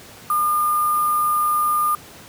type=tone with sample-and-hold; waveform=sine; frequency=1210 Hz; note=D#6; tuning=49 cents flat; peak=-16 dBFS; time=0.3-1.95 s; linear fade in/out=2 ms; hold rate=11025 Hz; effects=pink hiss -42 dBFS RMS until 2.28 s + high-pass 80 Hz 12 dB/octave

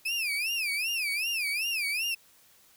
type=tone with vibrato; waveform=35% pulse; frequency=2515 Hz; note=D#7; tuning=18 cents sharp; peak=-26 dBFS; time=0.05-2.15 s; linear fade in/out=10 ms; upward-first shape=sine; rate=2.6 Hz; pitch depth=200 cents each way; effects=white hiss -60 dBFS RMS until 2.76 s

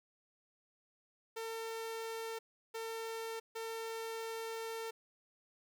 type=tone bursts at uneven times; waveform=sawtooth; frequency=451.5 Hz; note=A4; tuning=45 cents sharp; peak=-36 dBFS; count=3; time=1.36-2.39 / 2.74-3.4 / 3.55-4.91 s; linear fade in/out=10 ms; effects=none

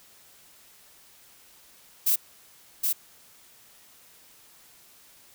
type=noise with echo; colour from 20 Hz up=violet; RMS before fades=-22 dBFS; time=2.06-2.16 s; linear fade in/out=10 ms; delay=770 ms; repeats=1; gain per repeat=-3 dB; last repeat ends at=2.93 s; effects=white hiss -55 dBFS RMS until 5.34 s

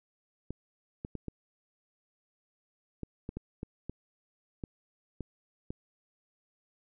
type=clicks; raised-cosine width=3 ms; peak=-24 dBFS; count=12; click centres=0.506 / 1.049 / 1.153 / 1.283 / 3.033 / 3.291 / 3.37 / 3.631 / 3.896 / 4.638 / 5.207 / 5.705 s; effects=none

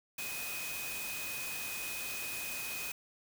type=tone in noise; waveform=sine; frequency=2504 Hz; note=D#7; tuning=10 cents sharp; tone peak=-41 dBFS; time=0.18-2.92 s; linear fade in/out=5 ms; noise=white; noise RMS=-41 dBFS; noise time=0.18-2.92 s; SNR=-3 dB; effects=none

